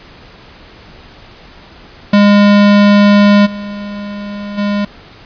square tone with level steps, 204.2 Hz, G#3, 29 cents flat, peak -5 / -22 / -13 dBFS, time 2.13-4.85 s, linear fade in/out 5 ms, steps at 3.45 / 4.57 s, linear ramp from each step 20 ms, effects pink hiss -38 dBFS RMS until 5.25 s + resampled to 11025 Hz

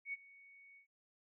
sine tone with ADSR envelope, 2227 Hz, C#7, 7 cents sharp, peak -37 dBFS, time 0.05-0.87 s, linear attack 82 ms, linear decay 26 ms, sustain -21 dB, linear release 100 ms, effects none

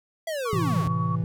square linear sweep, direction down, 670 to 72.6 Hz, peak -28 dBFS, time 0.27-0.88 s, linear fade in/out 5 ms
sine tone with tremolo, 1124 Hz, C#6, 24 cents sharp, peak -28 dBFS, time 0.45-1.16 s, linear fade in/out 10 ms, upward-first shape sine, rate 9.1 Hz, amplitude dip 30%
triangle chord, A minor, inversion none, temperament equal, 110 / 130.81 / 164.81 Hz, A2 / C3 / E3, 0 / 0 / 0 cents, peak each -26 / -28 / -24 dBFS, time 0.53-1.24 s, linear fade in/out 0 ms
effects none

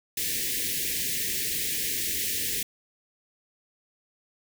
white band-stop noise, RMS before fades -29 dBFS, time 0.17-2.63 s, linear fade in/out 5 ms, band 500 to 1700 Hz, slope 96 dB/octave, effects none

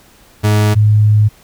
40% pulse / sine tone pair in turn, 105.4 / 106.07 Hz, G#2 / G#2, +26 / +37 cents, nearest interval unison, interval 11 cents, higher second, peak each -8 / -6 dBFS, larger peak second, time 0.43-0.75 / 0.75-1.29 s, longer second, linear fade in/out 20 ms, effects pink hiss -46 dBFS RMS until 1.43 s

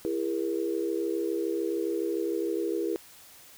sine tone cluster, 333.9 / 406.5 / 473.5 Hz, E4 / G#4 / A#4, +22 / -37 / +27 cents, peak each -30 / -31 / -33 dBFS, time 0.05-2.96 s, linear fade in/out 0 ms, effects white hiss -52 dBFS RMS until 3.57 s

